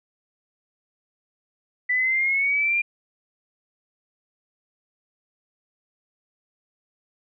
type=exponential sweep; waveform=sine; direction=up; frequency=1975.5 to 2414 Hz; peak=-19 dBFS; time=1.89-2.82 s; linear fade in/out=10 ms; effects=none